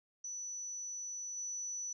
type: tone with level steps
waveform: sine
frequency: 5950 Hz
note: F#8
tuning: 9 cents sharp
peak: -40 / -38 dBFS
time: 0.24-1.93 s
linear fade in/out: 5 ms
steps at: 1.36 s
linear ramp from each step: 20 ms
effects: none